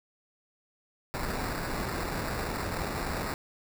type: noise with sample-and-hold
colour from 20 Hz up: pink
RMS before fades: -33 dBFS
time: 1.14-3.34 s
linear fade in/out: 0 ms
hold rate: 3150 Hz
effects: none